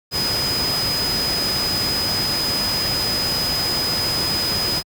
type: tone in noise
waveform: sine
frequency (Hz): 5000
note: D#8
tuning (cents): +8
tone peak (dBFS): -20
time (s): 0.11-4.83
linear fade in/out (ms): 50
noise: pink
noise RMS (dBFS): -25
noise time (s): 0.11-4.83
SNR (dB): +2
effects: high-pass 60 Hz 12 dB/octave